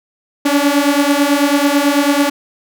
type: beating tone pair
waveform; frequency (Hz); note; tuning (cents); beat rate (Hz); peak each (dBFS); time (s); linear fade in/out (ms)
sawtooth; 281.3 / 290.4; C#4 / D4; +26 / -19; 9.1; -10; 0.45-2.3; 10
effects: none